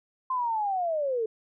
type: linear sweep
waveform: sine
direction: down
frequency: 1046.5 to 428.3 Hz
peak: -25 dBFS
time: 0.3-1.26 s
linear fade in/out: 5 ms
effects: none